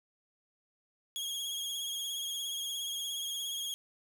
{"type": "tone with vibrato", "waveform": "sawtooth", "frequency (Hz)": 3288, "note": "G#7", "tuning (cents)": -18, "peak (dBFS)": -32, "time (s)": [1.16, 3.74], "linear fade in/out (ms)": 0, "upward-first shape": "sine", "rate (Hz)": 17, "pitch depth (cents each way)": 39, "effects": ["10-bit"]}